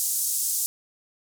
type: band-pass noise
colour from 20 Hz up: pink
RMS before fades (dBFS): -26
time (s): 0-0.66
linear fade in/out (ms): 0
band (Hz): 6600 to 15000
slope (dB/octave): 24
effects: none